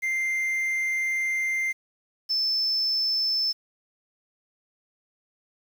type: tone pair in turn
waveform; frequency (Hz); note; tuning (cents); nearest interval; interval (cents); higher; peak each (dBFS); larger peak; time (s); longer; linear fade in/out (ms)
triangle / sine; 2093 / 5274; C7 / E8; 0 / 0; octave + major third; 1600; second; -22 / -22; neither; 0.02-1.73 / 2.29-3.53; first; 20
effects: 8-bit